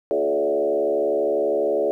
sine tone with frequency modulation, 495.9 Hz, B4, 7 cents sharp, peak -18 dBFS, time 0.11-1.91 s, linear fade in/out 0 ms, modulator 72.3 Hz, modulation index 2, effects 10-bit

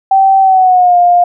sine tone with pitch glide, 774 to 705.7 Hz, G5 to F5, -22 to +18 cents, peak -4 dBFS, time 0.11-1.24 s, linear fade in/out 5 ms, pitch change -160 cents, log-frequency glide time 0.4-0.97 s, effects none

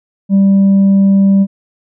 triangle tone with tanh clipping, 196 Hz, G3, in tune, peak -6 dBFS, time 0.29-1.47 s, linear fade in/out 50 ms, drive 7 dB, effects none

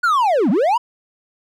triangle linear two-way sweep, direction down then up, 1480 to 174.61 to 1007 Hz, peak -11 dBFS, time 0.03-0.78 s, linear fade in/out 10 ms, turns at 0.5 s, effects none

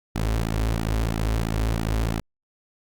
sawtooth tone with flanger, 55 Hz, A1, in tune, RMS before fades -24 dBFS, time 0.15-2.2 s, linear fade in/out 5 ms, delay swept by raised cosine 1.8 to 6.4 ms, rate 3 Hz, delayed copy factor -1, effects Opus 48 kbps

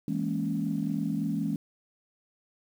sine chord, A# half-diminished seventh, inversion second, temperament equal, 164.81 / 207.7 / 233.1 / 277.2 Hz, E3 / G#3 / A#3 / C#4, 0 / 0 / 0 / 0 cents, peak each -32 / -31 / -34 / -32 dBFS, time 0.08-1.56 s, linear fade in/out 2 ms, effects tanh soft clip ceiling -17 dBFS + 9-bit

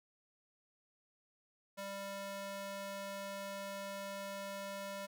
square tone with high-pass filter, 197.7 Hz, G3, 15 cents sharp, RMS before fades -44 dBFS, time 1.77-5.07 s, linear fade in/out 20 ms, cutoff 470 Hz, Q 1.1, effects none

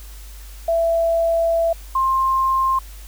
sine tone pair in turn, 666 / 1058.3 Hz, E5 / C6, +18 / +19 cents, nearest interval minor sixth, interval 801 cents, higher second, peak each -15 dBFS, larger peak neither, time 0.68-1.73 / 1.95-2.79 s, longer first, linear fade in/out 5 ms, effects added 50 Hz sine -35 dBFS peak until 3.07 s + white hiss -45 dBFS RMS until 3.07 s

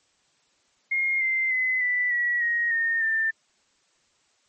sine tone with pitch steps, 2137 / 2083 / 2031 / 1980.1 / 1930.4 / 1882 / 1834.8 / 1788.7 Hz, C7 / C7 / B6 / B6 / B6 / A#6 / A#6 / A6, +36 / -8 / +48 / +4 / -40 / +16 / -28 / +28 cents, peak -21 dBFS, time 0.91-3.31 s, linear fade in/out 10 ms, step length 300 ms, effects white hiss -66 dBFS RMS until 4.48 s + MP3 32 kbps

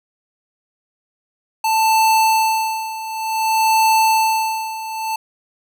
square tone with tremolo, 884 Hz, A5, 8 cents sharp, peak -12 dBFS, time 1.64-5.16 s, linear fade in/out 5 ms, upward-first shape sine, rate 0.55 Hz, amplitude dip 80%, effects none

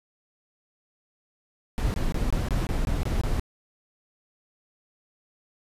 brown noise bursts, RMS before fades -25 dBFS, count 9, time 1.78-3.396 s, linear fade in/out 0 ms, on 160 ms, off 22 ms, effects resampled to 32000 Hz

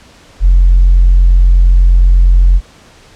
triangle tone with tanh clipping, 44.21 Hz, F1, 22 cents sharp, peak -3 dBFS, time 0.4-2.61 s, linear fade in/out 50 ms, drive 5 dB, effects pink hiss -41 dBFS RMS until 3.15 s + low-pass 7000 Hz 12 dB/octave

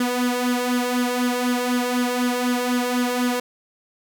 sawtooth tone with flanger, 246.9 Hz, B3, in tune, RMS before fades -22 dBFS, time 0-3.4 s, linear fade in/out 5 ms, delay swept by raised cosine 0.59 to 1.89 ms, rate 4 Hz, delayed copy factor +0.65, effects none

